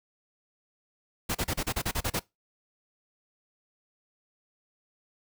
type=noise bursts; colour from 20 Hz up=pink; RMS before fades=-29 dBFS; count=10; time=1.29-2.196 s; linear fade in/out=10 ms; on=60 ms; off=34 ms; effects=noise-tail reverb RT60 0.2 s tail -22 dB re dry